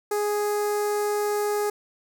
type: tone with notch filter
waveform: sawtooth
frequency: 415.3 Hz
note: G#4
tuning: in tune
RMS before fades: -25 dBFS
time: 0.11-1.7 s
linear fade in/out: 5 ms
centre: 3100 Hz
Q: 0.62
effects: none